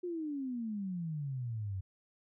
sine exponential sweep, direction down, 364.1 to 92 Hz, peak -35 dBFS, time 0.03-1.81 s, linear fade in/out 10 ms, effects none

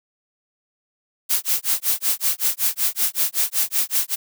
blue noise with tremolo, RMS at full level -18 dBFS, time 1.29-4.16 s, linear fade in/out 20 ms, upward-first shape sine, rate 5.3 Hz, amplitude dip 100%, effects none

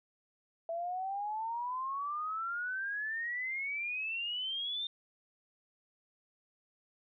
sine exponential sweep, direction up, 659.3 to 3635 Hz, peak -34 dBFS, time 0.69-4.87 s, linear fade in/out 2 ms, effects none

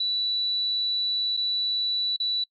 sine tone with dropouts, 3951 Hz, B7, in tune, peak -23 dBFS, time 0-2.44 s, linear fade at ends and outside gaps 5 ms, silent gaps 1.368-1.372 / 2.164-2.2 s, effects noise-tail reverb RT60 0.1 s tail -25 dB re dry

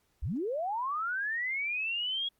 sine linear sweep, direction up, 39.85 to 3330 Hz, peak -30 dBFS, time 0.22-2.29 s, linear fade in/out 10 ms, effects pink hiss -73 dBFS RMS until 2.39 s + Opus 48 kbps

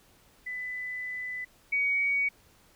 sine tone pair in turn, 1999 / 2251 Hz, B6 / C#7, +20 / +26 cents, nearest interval major second, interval 206 cents, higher second, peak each -33 / -24 dBFS, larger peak second, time 0.46-1.45 / 1.72-2.29 s, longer first, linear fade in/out 10 ms, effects pink hiss -61 dBFS RMS until 2.75 s

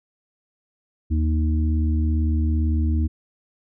harmonic tone, 77.78 Hz, D#2, in tune, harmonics 1 / 3 / 4, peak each -18 / -28 / -30 dBFS, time 1.1-3.08 s, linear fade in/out 20 ms, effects none

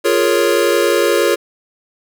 square chord, Bb minor seventh, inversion second, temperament equal, 349.2 / 415.3 / 466.2 / 554.4 Hz, F4 / Ab4 / Bb4 / Db5, 0 / 0 / 0 / 0 cents, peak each -18 dBFS, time 0.04-1.36 s, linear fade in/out 20 ms, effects none

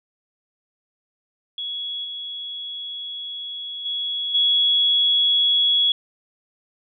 sine tone with level steps, 3354 Hz, G#7, 16 cents sharp, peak -26 / -29 / -23 / -15 dBFS, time 1.58-5.92 s, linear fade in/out 2 ms, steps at 2.04 / 3.85 / 4.34 s, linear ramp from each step 10 ms, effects none

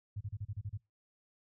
sine tone bursts, 102.7 Hz, G#2, 19 cents flat, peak -36 dBFS, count 8, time 0.16-0.776 s, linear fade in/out 10 ms, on 49 ms, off 32 ms, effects noise-tail reverb RT60 0.2 s tail -22 dB re dry

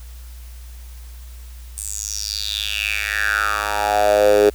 10% pulse tone with high-pass filter sweep, 103.83 Hz, G#2, in tune, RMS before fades -19 dBFS, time 1.77-4.5 s, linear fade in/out 10 ms, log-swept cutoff 8800 to 400 Hz, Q 5.8, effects added 60 Hz sine -34 dBFS peak until 4.54 s + white hiss -48 dBFS RMS until 4.54 s

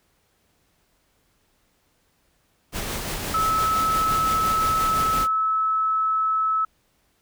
pink noise with tremolo, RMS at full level -28 dBFS, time 2.72-5.28 s, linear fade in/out 50 ms, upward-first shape sine, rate 5.8 Hz, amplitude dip 30%
sine tone, 1300 Hz, E6, 24 cents flat, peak -19 dBFS, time 3.34-6.65 s, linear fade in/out 5 ms
effects pink hiss -66 dBFS RMS until 7.21 s

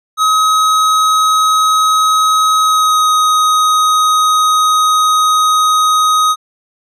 square tone with pitch glide, 1270 to 1255.4 Hz, D#6 to D#6, +35 to +15 cents, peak -9 dBFS, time 0.17-6.36 s, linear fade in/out 50 ms, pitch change -20 cents, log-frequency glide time 2.61-3.11 s, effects low-pass 10000 Hz 12 dB/octave

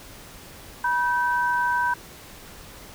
sine tone pair together, 971.5 / 1544 Hz, B5 / G6, -29 / -27 cents, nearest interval minor sixth, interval 802 cents, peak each -22 / -24 dBFS, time 0.84-1.94 s, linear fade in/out 5 ms, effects pink hiss -44 dBFS RMS until 2.94 s

